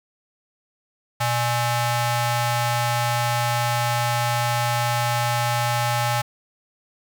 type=ring-modulated tone; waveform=sawtooth; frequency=477.6 Hz; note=A#4; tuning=42 cents sharp; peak=-13 dBFS; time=1.2-6.22 s; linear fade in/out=10 ms; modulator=356 Hz; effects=none